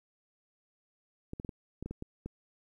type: clicks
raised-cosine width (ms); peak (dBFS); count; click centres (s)
3; -26; 9; 1.334 / 1.399 / 1.448 / 1.492 / 1.826 / 1.86 / 1.91 / 2.024 / 2.26
effects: 11-bit